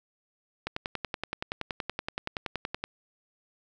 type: click train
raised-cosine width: 0.3 ms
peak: -15 dBFS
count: 24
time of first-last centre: 0.67-2.84 s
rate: 10.6 Hz
effects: none